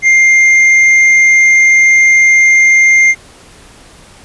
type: tone with hard clipping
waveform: sine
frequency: 2107 Hz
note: C7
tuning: 12 cents sharp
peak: -5 dBFS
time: 0.02-3.15 s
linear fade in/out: 50 ms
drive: 4 dB
effects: pink hiss -39 dBFS RMS until 4.24 s + resampled to 24000 Hz